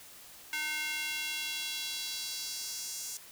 square tone with high-pass filter sweep, 305.3 Hz, D#4, 33 cents flat, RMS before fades -37 dBFS, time 0.53-3.17 s, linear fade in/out 0 ms, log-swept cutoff 1900 to 6500 Hz, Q 2, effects white hiss -52 dBFS RMS until 3.31 s

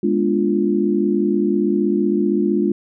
sine chord, G# diminished seventh, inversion none, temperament equal with one note detuned, 207.7 / 243.5 / 293.7 / 349.2 Hz, G#3 / B3 / D4 / F4, 0 / -24 / 0 / 0 cents, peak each -19 / -25 / -21 / -19 dBFS, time 0.03-2.72 s, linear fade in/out 5 ms, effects none

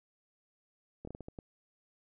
slowing click train, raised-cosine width 2 ms, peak -30 dBFS, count 7, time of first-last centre 1.05-1.388 s, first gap 24 ms, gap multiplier 1.34, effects none

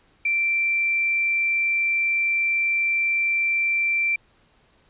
sine tone, 2349 Hz, D7, in tune, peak -19 dBFS, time 0.25-4.16 s, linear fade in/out 5 ms, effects pink hiss -60 dBFS RMS until 4.89 s + resampled to 8000 Hz

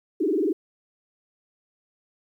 sine tone with frequency modulation, 355.6 Hz, F4, 31 cents sharp, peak -20 dBFS, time 0.2-0.53 s, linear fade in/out 10 ms, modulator 21.2 Hz, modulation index 3, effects 10-bit

